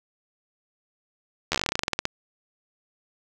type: slowing click train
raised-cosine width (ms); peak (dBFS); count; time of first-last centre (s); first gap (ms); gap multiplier
0.2; -6; 18; 1.52-2.054; 12; 1.11
effects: none